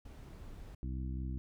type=noise; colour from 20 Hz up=brown; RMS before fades=-49 dBFS; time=0.05-0.75 s; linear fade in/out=5 ms
type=harmonic tone; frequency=64.4 Hz; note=C2; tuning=27 cents flat; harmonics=1 / 2 / 3 / 4 / 5; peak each=-37 / -43 / -47 / -49 / -51 dBFS; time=0.83-1.38 s; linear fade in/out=0 ms
effects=none